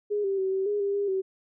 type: tone with pitch steps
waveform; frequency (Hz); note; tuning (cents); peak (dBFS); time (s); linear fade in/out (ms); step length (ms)
sine; 414.1 / 391 / 380.9 / 383.8 / 412.6 / 399.5 / 404 / 381.6; G#4 / G4 / G4 / G4 / G#4 / G4 / G#4 / G4; -5 / -4 / -50 / -37 / -11 / +33 / -48 / -47; -24; 0.1-1.22; 20; 140
effects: none